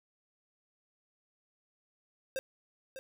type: tone with echo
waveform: square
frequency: 530 Hz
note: C5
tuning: 22 cents sharp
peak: -33 dBFS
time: 2.36-2.39 s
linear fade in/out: 0 ms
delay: 600 ms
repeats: 1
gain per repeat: -10 dB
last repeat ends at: 2.99 s
effects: none